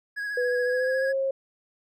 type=tone with vibrato; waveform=triangle; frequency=1661.2 Hz; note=G#6; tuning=in tune; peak=-27 dBFS; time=0.16-1.13 s; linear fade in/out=20 ms; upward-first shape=sine; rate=14 Hz; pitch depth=27 cents each way
type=tone with pitch glide; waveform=sine; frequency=493.9 to 538.6 Hz; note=B4 to C#5; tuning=0 to -50 cents; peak=-23 dBFS; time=0.37-1.31 s; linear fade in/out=5 ms; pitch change=+150 cents; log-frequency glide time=0.65-1.11 s
effects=none